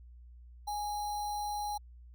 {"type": "tone with sample-and-hold", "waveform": "sine", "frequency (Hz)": 830.6, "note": "G#5", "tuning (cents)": 0, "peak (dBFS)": -33, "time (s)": [0.67, 1.78], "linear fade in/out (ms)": 10, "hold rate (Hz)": 4900, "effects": ["added 60 Hz sine -50 dBFS peak until 2.14 s"]}